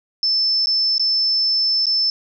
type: tone with dropouts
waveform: sine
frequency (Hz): 5280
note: E8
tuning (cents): +2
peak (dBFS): -15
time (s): 0.23-2.1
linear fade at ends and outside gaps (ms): 1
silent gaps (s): 0.659-0.67 / 0.981-0.996 / 1.857-1.867
effects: none